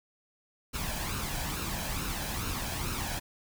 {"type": "noise with flanger", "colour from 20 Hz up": "pink", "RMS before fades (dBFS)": -34, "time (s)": [0.73, 3.2], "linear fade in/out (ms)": 20, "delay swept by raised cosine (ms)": [0.74, 1.27], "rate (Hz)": 2.3, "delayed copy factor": 0.55, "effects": []}